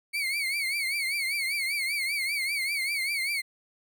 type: tone with vibrato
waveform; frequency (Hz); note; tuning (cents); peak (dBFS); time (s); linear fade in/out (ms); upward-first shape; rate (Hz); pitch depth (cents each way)
35% pulse; 2215; C#7; -2; -25; 0.13-3.42; 20; triangle; 5.1; 130
effects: none